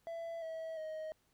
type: tone with pitch steps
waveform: triangle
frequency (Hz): 667 / 646.9 / 627.4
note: E5 / E5 / D#5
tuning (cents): +20 / -33 / +14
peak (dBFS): -38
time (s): 0.07-1.12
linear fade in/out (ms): 0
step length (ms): 350
effects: pink hiss -75 dBFS RMS until 1.33 s